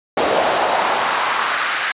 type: noise with high-pass filter sweep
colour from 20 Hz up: brown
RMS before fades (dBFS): -18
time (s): 0.17-1.92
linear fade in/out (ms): 5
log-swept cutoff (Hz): 540 to 1600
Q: 1.8
effects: resampled to 8000 Hz